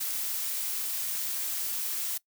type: noise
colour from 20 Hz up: blue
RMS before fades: -32 dBFS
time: 0-2.18 s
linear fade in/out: 10 ms
effects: noise-tail reverb RT60 0.1 s tail -21 dB re dry